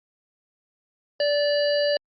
harmonic tone, 582 Hz, D5, 16 cents flat, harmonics 1 / 3 / 5 / 7 / 8, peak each -20 / -31 / -33 / -36 / -30 dBFS, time 1.2-1.97 s, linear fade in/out 2 ms, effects Opus 48 kbps

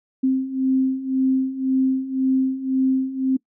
sine beating tone pair, 261.6 / 263.5 Hz, C4 / C4, 0 / +12 cents, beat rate 1.9 Hz, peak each -23 / -19 dBFS, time 0.23-3.37 s, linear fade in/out 10 ms, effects noise-tail reverb RT60 0.1 s tail -23 dB re dry

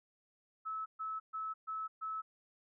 sine tone bursts, 1300 Hz, E6, 24 cents flat, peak -37 dBFS, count 5, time 0.65-2.22 s, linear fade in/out 20 ms, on 210 ms, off 130 ms, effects none

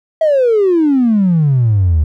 triangle exponential sweep, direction down, 655 to 73.2 Hz, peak -5 dBFS, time 0.21-2.04 s, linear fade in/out 5 ms, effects tanh soft clip ceiling -5 dBFS

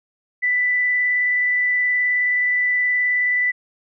sine tone with vibrato, 1984 Hz, B6, 7 cents sharp, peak -16 dBFS, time 0.42-3.52 s, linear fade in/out 20 ms, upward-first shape sine, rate 19 Hz, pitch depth 9 cents each way, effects none

